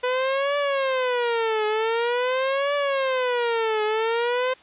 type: tone with vibrato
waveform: sawtooth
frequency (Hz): 495.2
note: B4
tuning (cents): +5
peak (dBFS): -17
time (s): 0.03-4.54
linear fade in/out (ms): 10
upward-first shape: triangle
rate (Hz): 0.46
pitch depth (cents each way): 270
effects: white hiss -51 dBFS RMS until 4.62 s + resampled to 8000 Hz